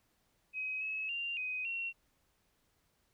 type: tone with pitch steps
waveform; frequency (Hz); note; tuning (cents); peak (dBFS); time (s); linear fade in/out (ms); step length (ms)
sine; 2532 / 2576 / 2780 / 2509 / 2731; D#7 / E7 / F7 / D#7 / F7; +30 / -41 / -9 / +14 / -39; -35; 0.53-1.93; 50; 280
effects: pink hiss -75 dBFS RMS until 3.13 s